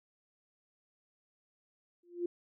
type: tone with exponential growth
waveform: sine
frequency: 349.1 Hz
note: F4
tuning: 1 cent flat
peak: -28 dBFS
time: 2.03-2.26 s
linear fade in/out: 5 ms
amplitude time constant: 49 ms
effects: none